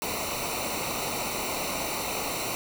pink noise with comb filter, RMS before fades -31 dBFS, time 0.02-2.55 s, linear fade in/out 0 ms, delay 0.6 ms, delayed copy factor -0.8, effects none

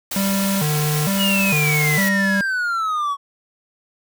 white noise, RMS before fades -26 dBFS, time 0.11-2.09 s, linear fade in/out 5 ms
square tone with vibrato, 171.8 Hz, F3, 28 cents flat, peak -19 dBFS, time 0.16-2.41 s, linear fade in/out 2 ms, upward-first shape square, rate 1.1 Hz, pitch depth 230 cents each way
triangle exponential sweep, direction down, 2960 to 1108.7 Hz, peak -17 dBFS, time 1.17-3.17 s, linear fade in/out 50 ms
effects none

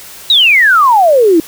sine exponential sweep, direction down, 3951 to 309.4 Hz, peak -4 dBFS, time 0.3-1.4 s, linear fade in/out 2 ms, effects white hiss -32 dBFS RMS until 1.47 s

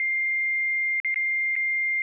sine tone with dropouts, 2107 Hz, C7, 12 cents sharp, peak -22 dBFS, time 0-2.02 s, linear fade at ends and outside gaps 1 ms, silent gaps 1.001-1.047 / 1.143-1.159 / 1.555-1.563 s, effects none

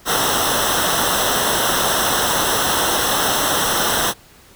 pink noise with comb filter, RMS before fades -18 dBFS, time 0.05-4.14 s, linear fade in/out 50 ms, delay 0.43 ms, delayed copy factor -0.85, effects pink hiss -47 dBFS RMS until 4.55 s

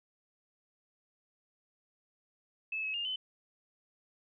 sine tone with pitch steps, 2607 / 2571 / 2817 / 3038 Hz, E7 / E7 / F7 / F#7, -20 / -44 / +14 / +45 cents, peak -33 dBFS, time 2.72-3.16 s, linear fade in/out 5 ms, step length 110 ms, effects none

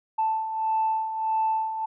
sine beating tone pair, 880 / 881.6 Hz, A5 / A5, 0 / +3 cents, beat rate 1.6 Hz, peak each -30 / -23 dBFS, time 0.18-1.86 s, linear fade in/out 10 ms, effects tanh soft clip ceiling -16 dBFS

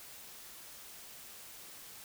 silence, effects white hiss -51 dBFS RMS until 2.04 s

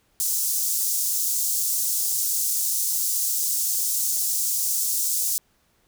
pink high-pass noise, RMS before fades -24 dBFS, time 0.2-5.38 s, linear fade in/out 0 ms, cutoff 6200 Hz, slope 24 dB/octave, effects pink hiss -65 dBFS RMS until 5.87 s

